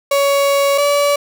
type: tone pair in turn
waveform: 35% pulse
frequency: 560 / 574.1 Hz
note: C#5 / D5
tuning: +18 / -39 cents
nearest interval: unison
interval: 43 cents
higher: second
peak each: -10 dBFS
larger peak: neither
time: 0.11-0.78 / 0.78-1.16 s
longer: first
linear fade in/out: 5 ms
effects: none